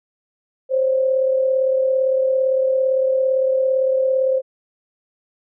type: tone pair together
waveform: sine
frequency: 523.3 / 561 Hz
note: C5 / C#5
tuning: 0 / +21 cents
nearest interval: minor second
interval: 121 cents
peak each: -15 / -25 dBFS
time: 0.69-4.42 s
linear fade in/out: 50 ms
effects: none